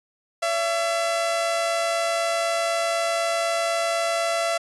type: tone pair together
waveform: sawtooth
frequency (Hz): 568 / 672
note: C#5 / E5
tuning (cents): +42 / +33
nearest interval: minor third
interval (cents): 291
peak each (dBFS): -28 / -18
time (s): 0.42-4.58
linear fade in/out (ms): 10
effects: resampled to 24000 Hz